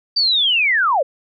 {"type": "linear sweep", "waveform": "sine", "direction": "down", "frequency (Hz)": [4687, 489.5], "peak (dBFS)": -13, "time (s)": [0.16, 1.03], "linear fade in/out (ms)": 10, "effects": []}